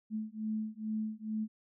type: beating tone pair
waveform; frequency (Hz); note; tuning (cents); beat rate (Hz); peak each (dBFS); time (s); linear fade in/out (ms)
sine; 215.8 / 218.1; A3 / A3; -33 / -15; 2.3; -37 / -37; 0.1-1.48; 50
effects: none